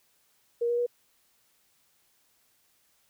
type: tone with pitch steps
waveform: sine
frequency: 472.1 / 477.6 / 483.1 Hz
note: A#4 / A#4 / B4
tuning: +22 / +42 / -38 cents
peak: -24 dBFS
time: 0.61-0.865 s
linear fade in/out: 10 ms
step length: 85 ms
effects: white hiss -68 dBFS RMS until 3.09 s